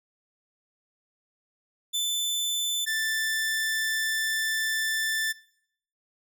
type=tone pair in turn; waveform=sawtooth; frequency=3520 / 1767.1 Hz; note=A7 / A6; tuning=0 / +7 cents; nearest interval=octave; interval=1193 cents; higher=first; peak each=-22 dBFS; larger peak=neither; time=1.93-2.86 / 2.86-5.33 s; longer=second; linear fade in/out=20 ms; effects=noise-tail reverb RT60 0.7 s tail -22 dB re dry